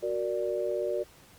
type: chord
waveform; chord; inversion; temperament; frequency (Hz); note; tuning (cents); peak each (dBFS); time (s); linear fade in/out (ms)
sine; Gb augmented; none; equal; 370 / 466.2 / 587.3; Gb4 / Bb4 / D5; 0 / 0 / 0; -32 / -33 / -31; 0.02-1.04; 20
effects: pink hiss -56 dBFS RMS until 1.38 s + Opus 48 kbps